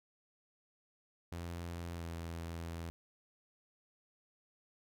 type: tone with pitch glide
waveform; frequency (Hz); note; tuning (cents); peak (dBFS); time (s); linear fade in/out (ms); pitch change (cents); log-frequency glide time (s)
sawtooth; 85.6 to 83.64; F2 to E2; -34 to +26; -37; 1.32-2.9; 0; -40; 1.94-2.04
effects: none